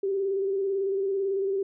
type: tone with vibrato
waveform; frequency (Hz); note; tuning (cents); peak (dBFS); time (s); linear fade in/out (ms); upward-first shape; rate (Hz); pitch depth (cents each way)
sine; 390.7; G4; -6; -24; 0.03-1.63; 5; square; 18; 32
effects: none